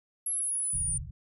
sine exponential sweep, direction down, 11240 to 9190 Hz, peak -28 dBFS, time 0.26-0.98 s, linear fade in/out 5 ms
pink low-pass noise, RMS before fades -37 dBFS, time 0.73-1.11 s, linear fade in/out 5 ms, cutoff 160 Hz, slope 96 dB/octave
effects none

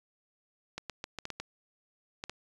clicks, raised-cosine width 0.2 ms, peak -20 dBFS, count 9, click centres 0.78 / 0.897 / 1.041 / 1.187 / 1.254 / 1.303 / 1.4 / 2.239 / 2.296 s, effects resampled to 24000 Hz

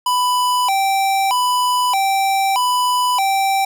square tone with vibrato, 880 Hz, A5, in tune, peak -15 dBFS, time 0.06-3.65 s, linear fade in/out 5 ms, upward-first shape square, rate 0.8 Hz, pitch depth 210 cents each way, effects none

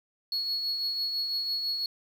sine tone with tremolo, 4349 Hz, C#8, 34 cents flat, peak -24 dBFS, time 0.32-1.86 s, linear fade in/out 2 ms, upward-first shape triangle, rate 6 Hz, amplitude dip 50%, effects tanh soft clip ceiling -25 dBFS + 9-bit

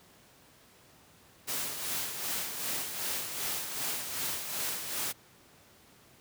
white noise with tremolo, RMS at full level -33 dBFS, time 1.47-5.13 s, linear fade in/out 20 ms, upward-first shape sine, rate 2.6 Hz, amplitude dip 50%, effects pink hiss -59 dBFS RMS until 6.2 s + high-pass 80 Hz 12 dB/octave

